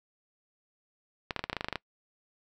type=clicks; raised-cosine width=0.3 ms; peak=-15 dBFS; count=12; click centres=1.308 / 1.363 / 1.393 / 1.44 / 1.498 / 1.53 / 1.567 / 1.609 / 1.645 / 1.685 / 1.727 / 1.757 s; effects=noise-tail reverb RT60 0.1 s tail -23 dB re dry